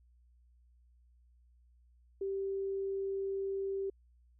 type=tone; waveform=sine; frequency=390.3 Hz; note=G4; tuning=8 cents flat; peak=-33 dBFS; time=2.21-3.9 s; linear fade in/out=5 ms; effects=added 60 Hz sine -62 dBFS peak until 4.39 s